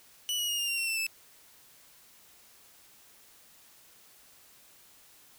sawtooth tone with pitch steps, 2956 / 2907 / 2859 / 2811 / 2764 / 2719 / 2673 / 2629 Hz, F#7 / F#7 / F7 / F7 / F7 / F7 / E7 / E7, -2 / -31 / +40 / +11 / -19 / -47 / +23 / -5 cents, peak -26 dBFS, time 0.29-1.066 s, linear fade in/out 0 ms, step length 97 ms, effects white hiss -58 dBFS RMS until 5.38 s

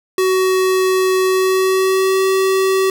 square tone with pitch glide, 374.7 to 382.1 Hz, F#4 to G4, +22 to -44 cents, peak -13 dBFS, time 0.18-2.9 s, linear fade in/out 2 ms, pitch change +34 cents, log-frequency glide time 1.26-2.24 s, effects none

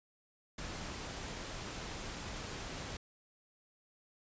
pink noise, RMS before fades -43 dBFS, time 0.58-2.97 s, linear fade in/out 5 ms, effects resampled to 16000 Hz

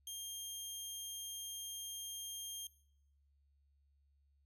15% pulse tone, 3200 Hz, G7, 35 cents sharp, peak -36 dBFS, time 0.07-2.67 s, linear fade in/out 2 ms, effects noise-tail reverb RT60 0.8 s tail -22 dB re dry + added 70 Hz sine -70 dBFS peak until 4.45 s

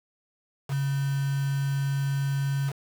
sine tone with quantisation, 138.59 Hz, C#3, in tune, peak -24 dBFS, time 0.68-2.73 s, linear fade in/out 50 ms, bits 6, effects none

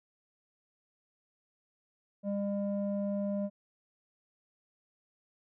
square tone with low-pass filter, 201.3 Hz, G3, 46 cents sharp, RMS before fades -33 dBFS, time 2.23-3.5 s, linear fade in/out 50 ms, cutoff 510 Hz, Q 7.1, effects none

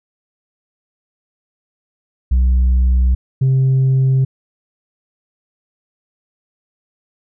sine tone pair in turn, 62.8 / 132.26 Hz, B1 / C3, +30 / +19 cents, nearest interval octave + minor second, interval 1289 cents, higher second, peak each -7 / -8 dBFS, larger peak first, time 2.31-3.15 / 3.41-4.25 s, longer neither, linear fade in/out 10 ms, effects tanh soft clip ceiling -9 dBFS

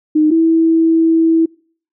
sine tone pair in turn, 307.5 / 326.4 Hz, D#4 / E4, -20 / -17 cents, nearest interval minor second, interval 103 cents, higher second, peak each -8 dBFS, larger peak neither, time 0.15-0.31 / 0.31-1.46 s, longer second, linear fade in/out 10 ms, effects noise-tail reverb RT60 0.5 s tail -26 dB re dry

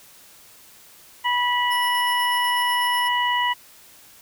harmonic tone, 978 Hz, B5, 17 cents flat, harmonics 1 / 2 / 3, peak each -21 / -24 / -26 dBFS, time 1.24-3.54 s, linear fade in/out 20 ms
5% pulse tone with tremolo, 5310 Hz, E8, 12 cents sharp, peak -25 dBFS, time 1.7-3.09 s, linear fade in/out 20 ms, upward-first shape square, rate 8.1 Hz, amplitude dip 35%
effects white hiss -49 dBFS RMS until 4.21 s

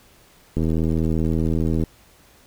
click train, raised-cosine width 3 ms, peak -10 dBFS, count 103, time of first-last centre 0.57-1.837 s, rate 80.5 Hz, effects pink hiss -53 dBFS RMS until 2.46 s

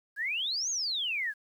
sine exponential two-way sweep, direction up then down, 1596 to 6720 to 1596 Hz, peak -29 dBFS, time 0.16-1.34 s, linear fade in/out 50 ms, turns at 0.7 s, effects 10-bit

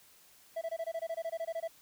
triangle tone bursts, 659.3 Hz, E5, in tune, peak -31 dBFS, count 15, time 0.56-1.679 s, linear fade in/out 10 ms, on 55 ms, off 21 ms, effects white hiss -61 dBFS RMS until 1.81 s

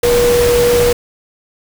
sine tone in noise, 481.4 Hz, B4, 44 cents flat, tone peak -9 dBFS, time 0.03-0.93 s, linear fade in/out 5 ms, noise pink, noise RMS -18 dBFS, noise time 0.03-0.93 s, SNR +6 dB, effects none

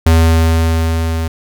square tone with level ramp, 81.7 Hz, E2, 15 cents flat, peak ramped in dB -6 to -16 dBFS, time 0.06-1.28 s, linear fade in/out 5 ms, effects none

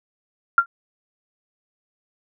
sine tone with exponential decay, 1383 Hz, F6, 17 cents flat, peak -6 dBFS, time 0.58-0.66 s, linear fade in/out 2 ms, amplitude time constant 17 ms, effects none

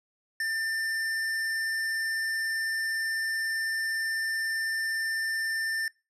sine tone with hard clipping, 1791 Hz, A6, 30 cents sharp, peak -29 dBFS, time 0.4-5.88 s, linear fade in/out 2 ms, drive 13 dB, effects noise-tail reverb RT60 0.3 s tail -26 dB re dry + resampled to 32000 Hz

